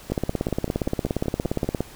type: two click trains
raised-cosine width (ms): 2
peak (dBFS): -9 / -17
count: 30 / 9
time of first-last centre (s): 0.12-1.806 / 0.1-1.644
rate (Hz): 17.2 / 5.18
effects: pink hiss -45 dBFS RMS until 1.95 s